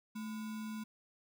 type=tone with sample-and-hold; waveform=sine; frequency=217.7 Hz; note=A3; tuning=18 cents flat; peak=-39 dBFS; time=0.15-0.84 s; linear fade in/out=10 ms; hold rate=1225 Hz; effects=none